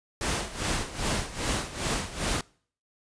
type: noise with tremolo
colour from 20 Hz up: pink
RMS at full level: -27 dBFS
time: 0.21-2.41 s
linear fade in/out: 2 ms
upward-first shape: sine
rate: 2.5 Hz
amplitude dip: 80%
effects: noise-tail reverb RT60 0.5 s tail -24 dB re dry + resampled to 22050 Hz